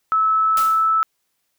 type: tone with pitch glide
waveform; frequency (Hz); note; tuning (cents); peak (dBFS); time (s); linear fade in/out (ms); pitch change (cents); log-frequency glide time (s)
sine; 1302 to 1311.8; E6 to E6; -22 to -9; -14; 0.12-1.03; 0; +13; 0.34-0.81
type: noise with exponential decay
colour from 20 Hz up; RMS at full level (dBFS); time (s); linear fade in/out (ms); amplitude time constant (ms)
white; -26; 0.57-0.96; 2; 83
effects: white hiss -71 dBFS RMS until 1.58 s